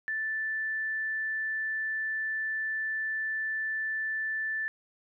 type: tone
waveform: sine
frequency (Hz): 1760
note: A6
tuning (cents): 0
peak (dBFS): -29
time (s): 0.08-4.68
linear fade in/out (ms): 0
effects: none